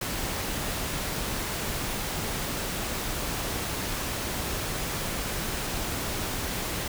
pink noise, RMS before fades -31 dBFS, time 0.01-6.88 s, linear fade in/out 5 ms, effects none

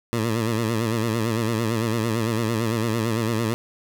15% pulse tone with vibrato, 113.1 Hz, A2, 48 cents sharp, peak -15 dBFS, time 0.13-3.54 s, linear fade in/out 0 ms, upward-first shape sine, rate 8.9 Hz, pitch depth 86 cents each way, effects none

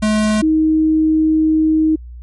square / sine tone pair in turn, 214 / 314.1 Hz, A3 / D#4, -48 / +16 cents, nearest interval perfect fifth, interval 664 cents, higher second, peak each -13 / -10 dBFS, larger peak second, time 0.02-0.42 / 0.42-1.96 s, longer second, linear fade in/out 10 ms, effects added 60 Hz sine -30 dBFS peak until 2.22 s + MP3 48 kbps

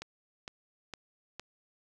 click train, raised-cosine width 0.2 ms, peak -23 dBFS, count 4, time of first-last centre 0.02-1.396 s, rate 2.18 Hz, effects none

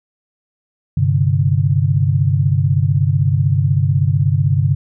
sine chord, G suspended fourth, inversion none, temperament equal, 98 / 130.81 / 146.83 Hz, G2 / C3 / D3, 0 / 0 / 0 cents, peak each -16 dBFS, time 0.97-4.75 s, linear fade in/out 5 ms, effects none

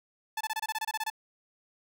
sawtooth tone bursts, 872 Hz, A5, 16 cents flat, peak -26 dBFS, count 12, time 0.37-1.101 s, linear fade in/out 5 ms, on 38 ms, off 25 ms, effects none

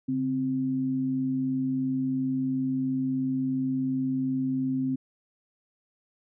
sine tone pair together, 138.71 / 261.6 Hz, C#3 / C4, +1 / 0 cents, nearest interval major seventh, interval 1099 cents, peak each -34 / -25 dBFS, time 0.08-4.96 s, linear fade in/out 10 ms, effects none

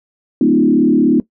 sine tone with frequency modulation, 277.2 Hz, C#4, in tune, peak -8 dBFS, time 0.41-1.2 s, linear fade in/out 2 ms, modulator 36.5 Hz, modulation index 1.7, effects noise-tail reverb RT60 0.1 s tail -17 dB re dry

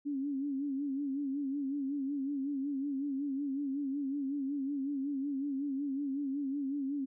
sine tone with vibrato, 278.1 Hz, C#4, 6 cents sharp, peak -32 dBFS, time 0.05-7.06 s, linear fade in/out 20 ms, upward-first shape sine, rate 5.4 Hz, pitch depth 80 cents each way, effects none

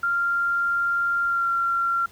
sine tone with pitch glide, 1390 to 1373.2 Hz, F6 to F6, -9 to -30 cents, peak -20 dBFS, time 0.03-2.06 s, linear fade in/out 5 ms, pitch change -21 cents, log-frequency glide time 1.24-1.49 s, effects pink hiss -52 dBFS RMS until 2.11 s

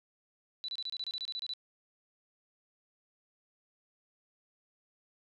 sine tone bursts, 3967 Hz, B7, 7 cents sharp, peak -35 dBFS, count 13, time 0.64-1.536 s, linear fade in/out 0 ms, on 44 ms, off 27 ms, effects none

